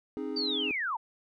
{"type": "chord", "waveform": "triangle", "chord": "Ab major", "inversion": "first", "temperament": "equal with one note detuned", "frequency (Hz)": [266.5, 311.1, 415.3], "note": ["C4", "Eb4", "Ab4"], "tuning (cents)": [32, 0, 0], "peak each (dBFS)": -35, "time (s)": [0.17, 0.71], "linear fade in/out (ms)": 0}
{"type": "linear sweep", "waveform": "sine", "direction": "down", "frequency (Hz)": [4699, 833], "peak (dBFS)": -29, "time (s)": [0.36, 0.97], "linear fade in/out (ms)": 10}
{"effects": []}